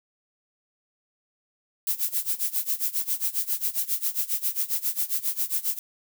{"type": "noise with tremolo", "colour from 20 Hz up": "violet", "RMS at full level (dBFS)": -24, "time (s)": [1.87, 5.79], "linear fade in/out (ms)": 2, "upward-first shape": "sine", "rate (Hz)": 7.4, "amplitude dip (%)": 90, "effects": []}